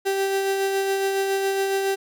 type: tone with tremolo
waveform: 35% pulse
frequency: 390 Hz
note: G4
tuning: 9 cents flat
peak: -18 dBFS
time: 0.05-1.96 s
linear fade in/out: 20 ms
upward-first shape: sine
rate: 7.2 Hz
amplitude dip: 30%
effects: none